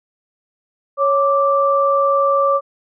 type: tone pair together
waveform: sine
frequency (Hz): 554.4 / 1172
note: C#5 / D6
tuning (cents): 0 / -4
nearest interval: octave + minor second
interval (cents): 1296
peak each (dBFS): -15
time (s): 0.97-2.61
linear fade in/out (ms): 50
effects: none